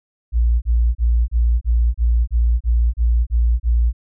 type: tone bursts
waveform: sine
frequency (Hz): 58.27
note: A#1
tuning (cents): 0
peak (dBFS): -12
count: 11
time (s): 0.32-3.93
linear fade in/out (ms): 50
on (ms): 300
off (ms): 31
effects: none